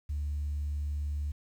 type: tone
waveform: sine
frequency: 73.3 Hz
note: D2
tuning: 3 cents flat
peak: -29 dBFS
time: 0.09-1.32 s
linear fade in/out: 10 ms
effects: tanh soft clip ceiling -27 dBFS + 10-bit